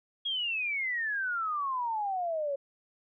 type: exponential sweep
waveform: sine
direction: down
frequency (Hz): 3322 to 546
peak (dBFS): -29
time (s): 0.25-2.56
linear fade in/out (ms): 10
effects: none